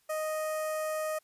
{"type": "tone with notch filter", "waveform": "sawtooth", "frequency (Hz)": 622.3, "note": "D#5", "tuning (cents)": 0, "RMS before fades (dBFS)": -33, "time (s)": [0.09, 1.19], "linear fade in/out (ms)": 10, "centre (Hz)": 3700, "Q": 0.67, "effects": ["white hiss -70 dBFS RMS until 1.23 s", "resampled to 32000 Hz"]}